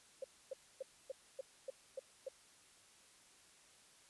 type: tone bursts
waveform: sine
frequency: 531 Hz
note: C5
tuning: 25 cents sharp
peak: -40 dBFS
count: 8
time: 0.22-2.286 s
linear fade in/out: 5 ms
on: 22 ms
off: 270 ms
effects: white hiss -65 dBFS RMS until 4.09 s + resampled to 24000 Hz